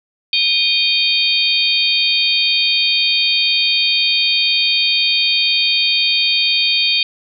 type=tone cluster; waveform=sine; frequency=2459 / 3182 / 3686 / 4520 Hz; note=D#7 / G7 / A#7 / C#8; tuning=-21 / +25 / -20 / +33 cents; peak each=-18 dBFS; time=0.33-7.03 s; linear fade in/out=2 ms; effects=none